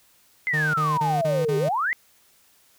sine exponential two-way sweep, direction down then up, 2093 to 392 to 2093 Hz, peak -21 dBFS, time 0.47-1.93 s, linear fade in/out 0 ms, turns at 1.57 s
45% pulse tone bursts, 153.1 Hz, D#3, 28 cents flat, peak -25 dBFS, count 5, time 0.53-1.692 s, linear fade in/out 10 ms, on 210 ms, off 28 ms
effects white hiss -59 dBFS RMS until 2.78 s

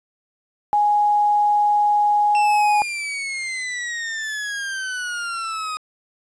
sine tone with pitch glide, 830.6 to 835.4 Hz, G#5 to G#5, 0 to +10 cents, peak -14 dBFS, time 0.73-2.82 s, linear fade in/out 0 ms, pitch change +10 cents, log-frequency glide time 2.22-2.56 s
40% pulse exponential sweep, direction down, 2700 to 1244.5 Hz, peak -24 dBFS, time 2.35-5.77 s, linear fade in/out 0 ms
effects resampled to 22050 Hz + 8-bit

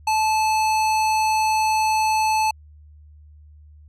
square tone, 870 Hz, A5, 20 cents flat, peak -18 dBFS, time 0.07-2.51 s, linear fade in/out 5 ms, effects added 75 Hz sine -44 dBFS peak until 3.88 s + low-pass 10000 Hz 12 dB/octave

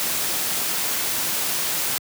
white noise, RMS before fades -24 dBFS, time 0-1.98 s, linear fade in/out 0 ms, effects high-pass 100 Hz 12 dB/octave

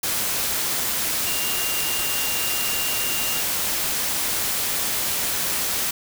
sine tone in noise, 2794 Hz, F7, in tune, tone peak -30 dBFS, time 1.26-3.41 s, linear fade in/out 5 ms, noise white, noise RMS -24 dBFS, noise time 0.03-5.91 s, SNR -9 dB, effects none

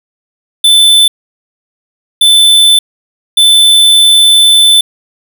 square tone bursts at uneven times, 3521 Hz, A7, in tune, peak -3 dBFS, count 3, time 0.64-1.08 / 2.21-2.79 / 3.37-4.81 s, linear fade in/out 5 ms, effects none

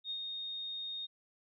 sine tone with ADSR envelope, 3700 Hz, A#7, 14 cents flat, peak -35 dBFS, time 0.04-1.07 s, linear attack 63 ms, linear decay 76 ms, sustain -3 dB, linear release 22 ms, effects none

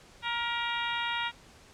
harmonic tone with a mistuned harmonic, 470 Hz, A#4, 14 cents sharp, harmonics 2 / 3 / 4 / 5 / 6 / 7 / 8, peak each -34 / -36 / -37 / -38 / -39 / -39 / -40 dBFS, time 0.22-1.32 s, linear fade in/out 50 ms, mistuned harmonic 4, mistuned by +27 cents, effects pink hiss -55 dBFS RMS until 1.73 s + low-pass 8000 Hz 12 dB/octave

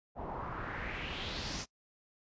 pink noise with low-pass filter sweep, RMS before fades -40 dBFS, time 0.15-1.66 s, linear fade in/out 50 ms, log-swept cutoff 740 to 6300 Hz, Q 2.9, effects noise-tail reverb RT60 0.1 s tail -22 dB re dry + resampled to 16000 Hz

